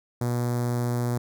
sawtooth tone with notch filter, 121 Hz, B2, 35 cents flat, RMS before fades -26 dBFS, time 0.21-1.18 s, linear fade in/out 5 ms, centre 2800 Hz, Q 0.5, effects none

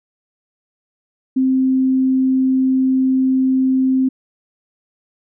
sine tone, 261.6 Hz, C4, in tune, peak -12 dBFS, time 1.36-4.09 s, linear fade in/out 10 ms, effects none

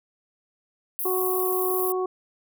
pink high-pass noise, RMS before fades -29 dBFS, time 0.99-1.92 s, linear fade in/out 0 ms, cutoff 11000 Hz, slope 48 dB/octave
harmonic tone, 370 Hz, F#4, in tune, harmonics 1 / 2 / 3, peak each -24 / -33 / -32 dBFS, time 1.05-2.06 s, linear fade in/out 5 ms
effects none

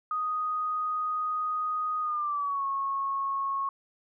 sine tone with pitch glide, 1244.5 to 1096 Hz, D#6 to C#6, 0 to -20 cents, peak -27 dBFS, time 0.11-3.69 s, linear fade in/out 2 ms, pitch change -220 cents, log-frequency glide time 2.01-2.65 s, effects none

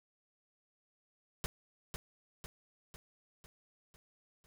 pink noise with echo, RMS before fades -36 dBFS, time 1.44-1.46 s, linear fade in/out 0 ms, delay 500 ms, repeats 6, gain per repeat -5 dB, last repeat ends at 4.46 s, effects none

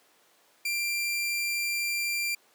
sawtooth tone, 2372 Hz, D7, 17 cents sharp, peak -24 dBFS, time 0.65-2.35 s, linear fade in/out 5 ms, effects pink hiss -62 dBFS RMS until 2.54 s + high-pass 400 Hz 12 dB/octave

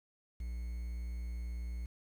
triangle tone with quantisation, 59.2 Hz, A#1, 27 cents sharp, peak -35 dBFS, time 0.4-1.86 s, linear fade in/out 5 ms, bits 10, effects none

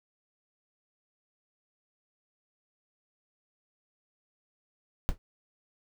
brown noise with exponential decay, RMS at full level -23 dBFS, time 5.09-5.18 s, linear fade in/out 0 ms, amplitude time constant 19 ms, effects none

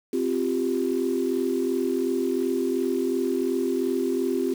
sine chord, C suspended fourth, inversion none, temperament equal, 261.6 / 349.2 / 392 Hz, C4 / F4 / G4, 0 / 0 / 0 cents, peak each -26 dBFS, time 0.13-4.54 s, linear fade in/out 5 ms, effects tanh soft clip ceiling -13 dBFS + 7-bit

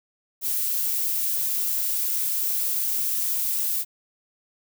violet noise, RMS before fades -25 dBFS, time 0.41-3.85 s, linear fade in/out 50 ms, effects none

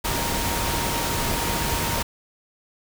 sine tone in noise, 932.3 Hz, A#5, in tune, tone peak -31 dBFS, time 0.04-2.03 s, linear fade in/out 10 ms, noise pink, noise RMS -25 dBFS, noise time 0.04-2.03 s, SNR -9 dB, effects none

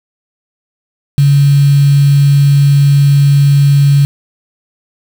sine tone with quantisation, 141.5 Hz, C#3, 36 cents sharp, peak -4 dBFS, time 1.18-4.05 s, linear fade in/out 0 ms, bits 4, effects none

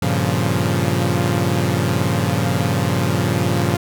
sawtooth chord, G half-diminished seventh, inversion none, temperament equal, 98 / 116.54 / 138.59 / 174.61 Hz, G2 / Bb2 / Db3 / F3, 0 / 0 / 0 / 0 cents, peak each -18 dBFS, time 0.02-3.77 s, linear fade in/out 5 ms, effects none

